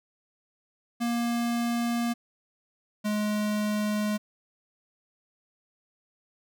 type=tone pair in turn; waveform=square; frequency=236.1 / 210.3 Hz; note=A#3 / G#3; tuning=+22 / +22 cents; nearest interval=major second; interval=200 cents; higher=first; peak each=-26 dBFS; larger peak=neither; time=1-2.14 / 3.04-4.18 s; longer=neither; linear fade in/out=20 ms; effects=none